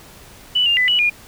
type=tone with pitch steps; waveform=sine; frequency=2970 / 2804 / 2000 / 2943 / 2428 Hz; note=F#7 / F7 / B6 / F#7 / D#7; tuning=+6 / +6 / +21 / -10 / -43 cents; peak=-13 dBFS; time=0.55-1.1 s; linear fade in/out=10 ms; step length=110 ms; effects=pink hiss -43 dBFS RMS until 1.27 s